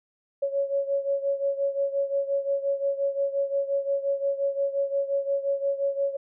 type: beating tone pair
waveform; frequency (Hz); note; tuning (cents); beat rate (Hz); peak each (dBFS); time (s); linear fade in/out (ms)
sine; 554.4 / 560.1; C#5 / C#5; 0 / +18; 5.7; -25 / -29; 0.42-6.17; 10
effects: none